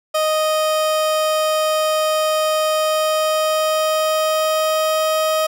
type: tone with pitch glide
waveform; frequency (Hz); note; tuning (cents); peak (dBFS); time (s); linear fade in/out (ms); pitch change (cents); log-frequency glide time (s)
30% pulse; 622.3 to 628.1; D#5 to D#5; 0 to +16; -13; 0.14-5.47; 10; +16; 2.69-5.11
effects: none